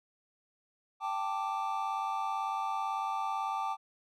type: chord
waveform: triangle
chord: G suspended second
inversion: none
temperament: just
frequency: 784 / 882 / 1176 Hz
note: G5 / A5 / D6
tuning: 0 / +4 / +2 cents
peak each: -34 dBFS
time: 1-3.77 s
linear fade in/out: 50 ms
effects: none